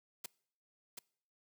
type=noise with echo; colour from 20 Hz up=white; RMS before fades=-42 dBFS; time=0.24-0.26 s; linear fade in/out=5 ms; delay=730 ms; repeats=1; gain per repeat=-4 dB; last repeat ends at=0.99 s; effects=noise-tail reverb RT60 0.6 s tail -24 dB re dry + high-pass 150 Hz 12 dB/octave